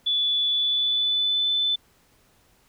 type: tone with pitch glide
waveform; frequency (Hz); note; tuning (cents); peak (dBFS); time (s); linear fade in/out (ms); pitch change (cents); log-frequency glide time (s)
sine; 3450 to 3514; A7 to A7; -35 to -3; -20; 0.06-1.76; 10; +32; 0.46-1.49
effects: pink hiss -61 dBFS RMS until 2.68 s